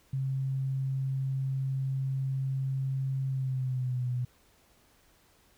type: tone with pitch glide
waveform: sine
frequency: 133.9 to 124.21 Hz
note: C3 to B2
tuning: +40 to +10 cents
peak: -28 dBFS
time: 0.13-4.25 s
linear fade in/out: 5 ms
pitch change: -130 cents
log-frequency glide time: 3.27-4.08 s
effects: pink hiss -64 dBFS RMS until 5.57 s